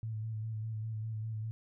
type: tone with vibrato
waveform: sine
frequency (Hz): 110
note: A2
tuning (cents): 0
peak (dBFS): -35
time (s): 0.03-1.51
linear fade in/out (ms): 0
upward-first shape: square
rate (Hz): 5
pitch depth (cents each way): 26
effects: none